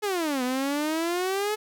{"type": "exponential two-way sweep", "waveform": "sawtooth", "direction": "down then up", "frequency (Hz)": [432.4, 246.9, 432.4], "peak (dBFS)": -21, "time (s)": [0.02, 1.56], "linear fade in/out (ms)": 20, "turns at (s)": 0.43, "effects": []}